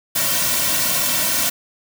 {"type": "noise with comb filter", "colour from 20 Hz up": "white", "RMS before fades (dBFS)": -19, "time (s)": [0.15, 1.5], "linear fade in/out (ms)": 10, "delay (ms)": 2.4, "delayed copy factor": -0.95, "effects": []}